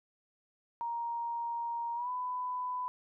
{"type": "tone with pitch glide", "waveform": "sine", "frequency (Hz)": [937, 998.5], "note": ["A#5", "B5"], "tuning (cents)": [9, 19], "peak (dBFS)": -33, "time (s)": [0.81, 2.88], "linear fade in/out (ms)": 0, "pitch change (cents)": 110, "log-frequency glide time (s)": [1.95, 2.09], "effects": []}